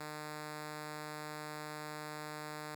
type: tone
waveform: 5% pulse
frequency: 151.6 Hz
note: D#3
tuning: 45 cents flat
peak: -31 dBFS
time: 0-2.75 s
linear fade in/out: 5 ms
effects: none